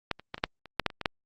clicks, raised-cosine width 0.3 ms, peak -11 / -29 / -17 / -24 / -8 / -29 / -8 / -8 / -26 / -18 / -8 dBFS, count 11, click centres 0.113 / 0.196 / 0.344 / 0.38 / 0.439 / 0.657 / 0.797 / 0.863 / 0.902 / 1.013 / 1.058 s, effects Opus 48 kbps

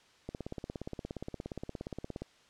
click train, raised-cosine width 2 ms, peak -25 dBFS, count 34, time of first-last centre 0.29-2.22 s, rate 17.1 Hz, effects white hiss -63 dBFS RMS until 2.49 s + low-pass 5000 Hz 12 dB/octave

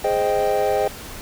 triangle chord, Ab major seventh, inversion none, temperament equal, 415.3 / 523.3 / 622.3 / 784 Hz, Ab4 / C5 / Eb5 / G5, 0 / 0 / 0 / 0 cents, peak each -21 dBFS, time 0.04-0.88 s, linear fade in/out 5 ms, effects pink hiss -36 dBFS RMS until 1.21 s

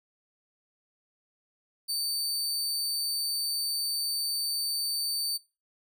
sawtooth tone, 4574 Hz, D8, 47 cents flat, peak -26 dBFS, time 1.88-5.38 s, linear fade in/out 20 ms, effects noise-tail reverb RT60 0.3 s tail -19 dB re dry

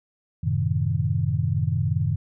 sine chord, F# diminished seventh, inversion none, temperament equal, 92.5 / 110 / 130.81 / 155.56 Hz, F#2 / A2 / C3 / Eb3, 0 / 0 / 0 / 0 cents, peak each -26 dBFS, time 0.43-2.16 s, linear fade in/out 10 ms, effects none

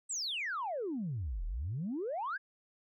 sine exponential two-way sweep, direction down then up, 8340 to 36.71 to 1703 Hz, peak -33 dBFS, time 0.09-2.38 s, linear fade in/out 20 ms, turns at 1.45 s, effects tanh soft clip ceiling -30 dBFS

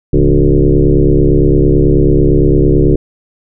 sine tone with frequency modulation, 153 Hz, D#3, 29 cents flat, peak -5 dBFS, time 0.13-2.96 s, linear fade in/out 5 ms, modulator 69 Hz, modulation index 4, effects none

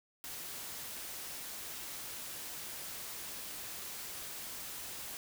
white noise, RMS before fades -44 dBFS, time 0.24-5.17 s, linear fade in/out 0 ms, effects none

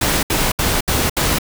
pink noise bursts, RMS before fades -17 dBFS, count 5, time 0.01-1.386 s, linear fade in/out 5 ms, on 220 ms, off 69 ms, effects none

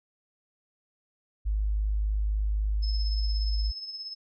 sine tone, 51.91 Hz, G#1, in tune, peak -24 dBFS, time 1.45-3.72 s, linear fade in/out 20 ms
sine tone with tremolo, 5200 Hz, E8, 24 cents flat, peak -33 dBFS, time 2.82-4.15 s, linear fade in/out 20 ms, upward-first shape triangle, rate 17 Hz, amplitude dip 60%
effects none

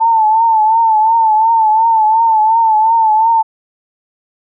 sine tone with vibrato, 888 Hz, A5, 16 cents sharp, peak -7 dBFS, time 0-3.43 s, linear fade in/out 20 ms, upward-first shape triangle, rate 2.8 Hz, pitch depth 75 cents each way, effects none

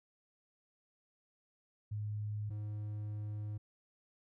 sine / triangle tone pair in turn, 105.2 / 105.2 Hz, G#2 / G#2, +23 / +23 cents, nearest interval unison, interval 0 cents, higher neither, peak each -36 / -36 dBFS, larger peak neither, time 1.91-2.5 / 2.5-3.58 s, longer second, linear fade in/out 10 ms, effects none

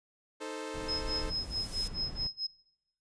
sawtooth chord, A diminished, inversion second, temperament equal, 311.1 / 440 / 523.3 Hz, Eb4 / A4 / C5, 0 / 0 / 0 cents, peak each -39 / -37 / -39 dBFS, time 0.4-1.31 s, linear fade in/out 20 ms
blue noise with exponential growth, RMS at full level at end -39 dBFS, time 0.59-1.88 s, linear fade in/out 5 ms, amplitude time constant 280 ms
brown noise, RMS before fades -40 dBFS, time 0.74-2.27 s, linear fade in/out 2 ms
sine tone with tremolo, 5130 Hz, E8, 48 cents flat, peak -30 dBFS, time 0.88-2.47 s, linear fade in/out 10 ms, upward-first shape sine, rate 4.6 Hz, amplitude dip 100%
effects noise-tail reverb RT60 1.0 s tail -25 dB re dry + resampled to 22050 Hz

